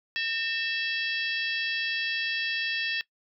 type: harmonic tone with a mistuned harmonic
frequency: 661 Hz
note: E5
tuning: 5 cents sharp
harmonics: 3 / 4 / 5 / 6 / 7 / 8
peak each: -31 / -32 / -34 / -40 / -39 / -41 dBFS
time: 0.16-3.01 s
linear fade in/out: 0 ms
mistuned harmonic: 3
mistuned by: -150 cents
effects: noise-tail reverb RT60 0.1 s tail -20 dB re dry